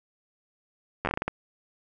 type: slowing click train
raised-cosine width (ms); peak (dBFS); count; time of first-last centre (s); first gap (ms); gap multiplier
0.5; -12; 9; 1.05-1.28; 10; 1.29
effects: none